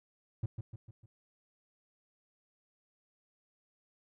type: tone with echo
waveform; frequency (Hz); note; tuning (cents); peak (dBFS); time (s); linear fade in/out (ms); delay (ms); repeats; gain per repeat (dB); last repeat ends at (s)
triangle; 110; A2; 0; -28; 0.43-0.46; 5; 150; 4; -6; 1.06
effects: none